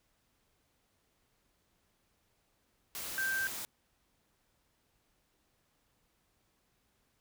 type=tone in noise; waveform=sine; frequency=1568 Hz; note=G6; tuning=in tune; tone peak=-31 dBFS; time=3.18-3.47 s; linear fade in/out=0 ms; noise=white; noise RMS=-41 dBFS; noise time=2.95-3.65 s; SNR=+7 dB; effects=pink hiss -75 dBFS RMS until 7.2 s